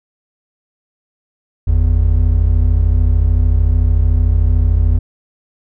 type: tone pair together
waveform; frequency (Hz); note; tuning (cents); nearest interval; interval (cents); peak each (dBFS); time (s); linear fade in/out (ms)
triangle; 48.93 / 82.41; G1 / E2; -2 / 0; major sixth; 902; -10; 1.67-4.99; 10
effects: none